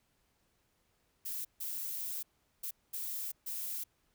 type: noise bursts at uneven times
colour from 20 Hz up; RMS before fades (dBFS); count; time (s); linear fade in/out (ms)
violet; -39; 5; 1.25-1.45 / 1.6-2.23 / 2.63-2.71 / 2.93-3.32 / 3.46-3.84; 10
effects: pink hiss -75 dBFS RMS until 4.14 s